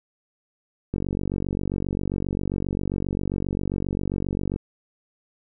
click train, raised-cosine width 3 ms, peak -13 dBFS, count 173, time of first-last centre 0.94-4.561 s, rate 47.5 Hz, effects none

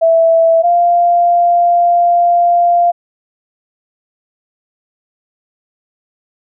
sine tone pair in turn, 659 / 695.6 Hz, E5 / F5, -1 / -7 cents, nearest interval minor second, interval 94 cents, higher second, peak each -6 / -7 dBFS, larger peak first, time 0.01-0.63 / 0.63-2.92 s, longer second, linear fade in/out 20 ms, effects none

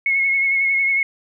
sine tone with vibrato, 2181 Hz, C#7, 29 cents flat, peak -15 dBFS, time 0.06-1.03 s, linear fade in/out 2 ms, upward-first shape sine, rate 11 Hz, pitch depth 26 cents each way, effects none

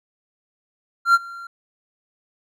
triangle tone with ADSR envelope, 1379 Hz, F6, 22 cents flat, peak -7 dBFS, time 1.05-1.47 s, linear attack 93 ms, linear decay 35 ms, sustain -24 dB, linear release 4 ms, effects none

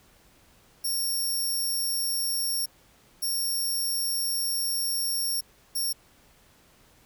10% pulse tone bursts at uneven times, 5510 Hz, F8, 24 cents flat, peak -20 dBFS, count 3, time 0.84-2.66 / 3.22-5.41 / 5.75-5.93 s, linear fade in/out 10 ms, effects pink hiss -59 dBFS RMS until 7.05 s

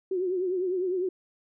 sine tone with vibrato, 367.1 Hz, F#4, 14 cents flat, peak -25 dBFS, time 0.11-1.09 s, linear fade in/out 5 ms, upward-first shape triangle, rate 9.9 Hz, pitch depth 93 cents each way, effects none

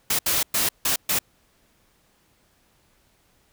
white noise bursts at uneven times, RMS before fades -22 dBFS, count 5, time 0.1-0.19 / 0.26-0.43 / 0.54-0.69 / 0.85-0.96 / 1.09-1.19 s, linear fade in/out 5 ms, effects pink hiss -63 dBFS RMS until 3.52 s

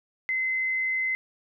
sine tone, 2054 Hz, C7, 33 cents flat, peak -24 dBFS, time 0.29-1.15 s, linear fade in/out 0 ms, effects none

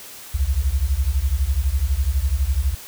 sine beating tone pair, 61.74 / 73.74 Hz, B1 / D2, 0 / +8 cents, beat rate 12 Hz, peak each -20 dBFS, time 0.34-2.75 s, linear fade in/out 10 ms, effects white hiss -39 dBFS RMS until 2.87 s

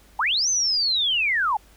sine linear two-way sweep, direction up then down, 784 to 6272 to 784 Hz, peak -19 dBFS, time 0.19-1.57 s, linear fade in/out 5 ms, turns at 0.49 s, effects added 51 Hz sine -53 dBFS peak until 1.76 s + pink hiss -55 dBFS RMS until 1.76 s

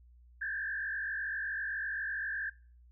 sine tone with frequency modulation, 1661.2 Hz, G#6, in tune, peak -33 dBFS, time 0.41-2.5 s, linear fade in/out 10 ms, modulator 47.8 Hz, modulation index 2, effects noise-tail reverb RT60 0.4 s tail -21 dB re dry + added 60 Hz sine -56 dBFS peak until 2.91 s

